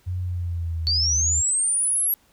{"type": "tone with pitch glide", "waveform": "sine", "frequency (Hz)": [90.6, 78.87], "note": ["F#2", "D#2"], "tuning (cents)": [-36, 24], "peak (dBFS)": -24, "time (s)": [0.06, 1.42], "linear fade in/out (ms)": 20, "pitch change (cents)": -240, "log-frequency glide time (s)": [0.23, 1]}
{"type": "linear sweep", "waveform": "sine", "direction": "up", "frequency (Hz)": [4435, 11570], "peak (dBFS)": -19, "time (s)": [0.87, 2.14], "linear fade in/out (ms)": 0}
{"effects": ["pink hiss -60 dBFS RMS until 2.32 s"]}